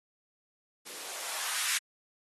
violet noise with band-pass filter sweep, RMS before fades -35 dBFS, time 0.85-1.79 s, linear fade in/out 20 ms, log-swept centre 290 to 1900 Hz, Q 1.5, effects AAC 32 kbps

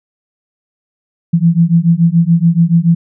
sine beating tone pair, 164.81 / 171.81 Hz, E3 / F3, 0 / -28 cents, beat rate 7 Hz, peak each -10 dBFS, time 1.33-2.95 s, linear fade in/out 10 ms, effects none

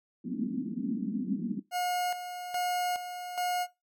pink band-pass noise, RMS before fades -33 dBFS, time 0.24-1.6 s, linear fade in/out 10 ms, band 200 to 270 Hz, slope 48 dB/octave
40% pulse tone with tremolo, 718 Hz, F5, 48 cents sharp, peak -28 dBFS, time 1.71-3.67 s, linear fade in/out 50 ms, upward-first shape square, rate 1.2 Hz, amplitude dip 65%
effects noise-tail reverb RT60 0.2 s tail -17 dB re dry

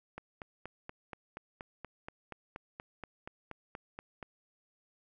click train, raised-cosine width 0.5 ms, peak -27 dBFS, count 18, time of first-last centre 0.18-4.228 s, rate 4.2 Hz, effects none

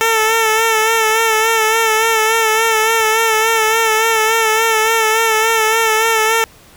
10% pulse tone with vibrato, 444.8 Hz, A4, 19 cents sharp, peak -3 dBFS, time 0.01-6.44 s, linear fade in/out 0 ms, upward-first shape sine, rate 3.5 Hz, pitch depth 40 cents each way, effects pink hiss -44 dBFS RMS until 6.76 s

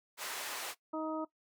pink band-pass noise, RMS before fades -41 dBFS, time 0.17-0.75 s, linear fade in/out 50 ms, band 750 to 16000 Hz, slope 12 dB/octave
harmonic tone, 314.4 Hz, D#4, 18 cents sharp, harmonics 1 / 2 / 3 / 4, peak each -37 / -40 / -42 / -43 dBFS, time 0.93-1.25 s, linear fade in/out 10 ms
effects noise-tail reverb RT60 0.1 s tail -18 dB re dry

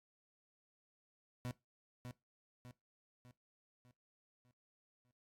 30% pulse tone with echo, 123.47 Hz, B2, in tune, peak -38 dBFS, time 1.45-1.51 s, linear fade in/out 0 ms, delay 600 ms, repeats 6, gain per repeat -6 dB, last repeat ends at 5.11 s, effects noise-tail reverb RT60 0.2 s tail -18 dB re dry + AAC 64 kbps

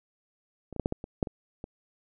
clicks, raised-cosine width 2 ms, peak -27 / -25 / -14 / -12 / -16 / -24 / -11 / -23 / -24 dBFS, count 9, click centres 0.727 / 0.763 / 0.797 / 0.859 / 0.924 / 1.041 / 1.228 / 1.272 / 1.641 s, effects none

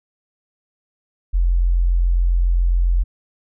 sine tone, 43.65 Hz, F1, in tune, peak -13 dBFS, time 1.33-3.04 s, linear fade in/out 20 ms, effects none

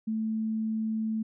sine tone, 220 Hz, A3, in tune, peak -27 dBFS, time 0.07-1.23 s, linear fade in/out 10 ms, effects none

